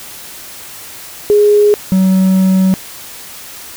sine / triangle tone pair in turn, 415.3 / 188.66 Hz, G#4 / F#3, 0 / +34 cents, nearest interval octave + major second, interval 1366 cents, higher first, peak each -5 dBFS, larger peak neither, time 1.3-1.74 / 1.92-2.74 s, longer second, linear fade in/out 0 ms, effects white hiss -31 dBFS RMS until 3.76 s

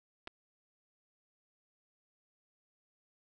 clicks, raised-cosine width 0.3 ms, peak -28 dBFS, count 2, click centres 0.273 / 0.276 s, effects none

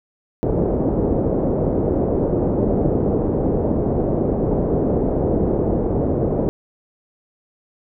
white low-pass noise, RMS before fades -19 dBFS, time 0.43-6.49 s, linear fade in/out 0 ms, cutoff 520 Hz, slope 24 dB/octave, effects none

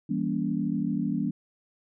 sine chord, E diminished seventh, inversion none, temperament just, 164.81 / 197.78 / 237.3 / 284.8 Hz, E3 / G3 / Bb3 / Db4, 0 / +16 / +31 / +47 cents, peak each -32 / -30 / -30 / -31 dBFS, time 0.09-1.31 s, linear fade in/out 10 ms, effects none

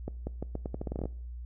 accelerating click train, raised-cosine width 2 ms, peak -21 dBFS, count 14, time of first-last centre 0.08-1.056 s, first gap 190 ms, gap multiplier 0.82, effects noise-tail reverb RT60 0.6 s tail -22 dB re dry + added 60 Hz sine -38 dBFS peak until 1.45 s

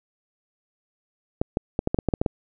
clicks, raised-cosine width 2 ms, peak -8 dBFS, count 10, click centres 1.415 / 1.571 / 1.791 / 1.874 / 1.945 / 1.988 / 2.087 / 2.138 / 2.215 / 2.262 s, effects none

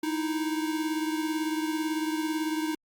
square beating tone pair, 311.1 / 329.1 Hz, D#4 / E4, 0 / -3 cents, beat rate 18 Hz, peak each -29 / -35 dBFS, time 0.03-2.75 s, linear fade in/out 5 ms, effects Opus 48 kbps

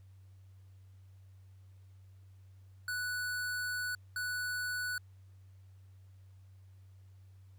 square tone bursts at uneven times, 1480 Hz, F#6, in tune, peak -35 dBFS, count 2, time 2.88-3.95 / 4.16-4.98 s, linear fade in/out 2 ms, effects added 95 Hz sine -54 dBFS peak until 7.58 s + pink hiss -75 dBFS RMS until 7.58 s

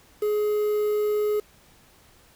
triangle tone with quantisation, 420.7 Hz, G#4, 22 cents sharp, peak -19 dBFS, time 0.22-1.4 s, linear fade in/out 5 ms, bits 7, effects pink hiss -56 dBFS RMS until 2.35 s

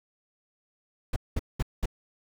brown noise bursts, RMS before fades -26 dBFS, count 4, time 1.13-1.858 s, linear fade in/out 5 ms, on 32 ms, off 200 ms, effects none

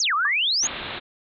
sine exponential two-way sweep, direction down then up, 6870 to 1121 to 6870 Hz, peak -19 dBFS, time 0-0.67 s, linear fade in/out 2 ms, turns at 0.14 s
sine tone with exponential decay, 1169 Hz, D6, 8 cents flat, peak -19 dBFS, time 0.25-0.33 s, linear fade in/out 2 ms, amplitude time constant 17 ms
white low-pass noise, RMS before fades -33 dBFS, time 0.62-1 s, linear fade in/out 20 ms, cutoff 4000 Hz, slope 96 dB/octave
effects none

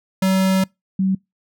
square / sine tone pair in turn, 189.8 / 190.61 Hz, F#3 / G3, +44 / -48 cents, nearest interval unison, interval 8 cents, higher second, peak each -15 dBFS, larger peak neither, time 0.22-0.64 / 0.99-1.15 s, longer first, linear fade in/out 5 ms, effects noise-tail reverb RT60 0.2 s tail -26 dB re dry

